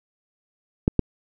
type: clicks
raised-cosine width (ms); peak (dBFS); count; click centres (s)
3; -4; 2; 0.879 / 0.993
effects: none